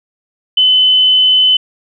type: tone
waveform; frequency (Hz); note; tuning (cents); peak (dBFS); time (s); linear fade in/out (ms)
sine; 3028; F#7; +39; -6; 0.57-1.57; 5
effects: none